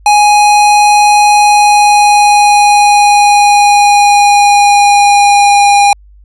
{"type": "tone with pitch glide", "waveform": "square", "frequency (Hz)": [830.6, 811.2], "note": ["G#5", "G#5"], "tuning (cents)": [0, -41], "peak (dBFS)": -4, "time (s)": [0.06, 5.93], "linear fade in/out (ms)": 2, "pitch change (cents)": -41, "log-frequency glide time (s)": [1.32, 5.75], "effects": ["added 50 Hz sine -36 dBFS peak until 6.24 s", "resampled to 24000 Hz"]}